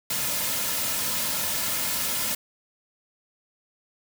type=noise with comb filter; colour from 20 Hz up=white; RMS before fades=-27 dBFS; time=0.1-2.35 s; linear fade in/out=5 ms; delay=2.6 ms; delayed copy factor=-0.55; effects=none